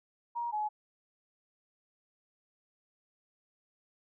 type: tone pair in turn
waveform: sine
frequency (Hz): 946 / 847.6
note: A#5 / G#5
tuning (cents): +25 / +35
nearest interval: major second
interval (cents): 190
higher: first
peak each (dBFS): -32 / -30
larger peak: second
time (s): 0.35-0.52 / 0.52-0.69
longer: neither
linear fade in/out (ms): 20
effects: none